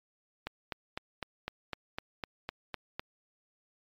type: click train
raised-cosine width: 0.3 ms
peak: -19 dBFS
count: 11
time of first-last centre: 0.47-2.995 s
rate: 3.96 Hz
effects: MP3 96 kbps